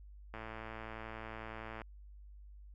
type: click train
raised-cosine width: 0.5 ms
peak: -30 dBFS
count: 165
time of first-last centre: 0.34-1.817 s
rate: 111 Hz
effects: added 50 Hz sine -51 dBFS peak until 2.74 s